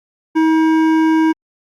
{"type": "tone with hard clipping", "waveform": "sine", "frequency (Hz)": 319.2, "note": "D#4", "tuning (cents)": 44, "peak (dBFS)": -12, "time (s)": [0.35, 1.33], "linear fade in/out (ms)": 20, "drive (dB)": 12, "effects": ["Opus 48 kbps"]}